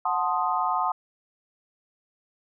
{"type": "chord", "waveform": "sine", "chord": "F# diminished seventh", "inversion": "none", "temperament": "equal with one note detuned", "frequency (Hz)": [732.3, 880, 1046.5, 1244.5], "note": ["F#5", "A5", "C6", "Eb6"], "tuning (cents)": [-18, 0, 0, 0], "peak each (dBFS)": -28, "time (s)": [0.05, 0.92], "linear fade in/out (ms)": 5, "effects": []}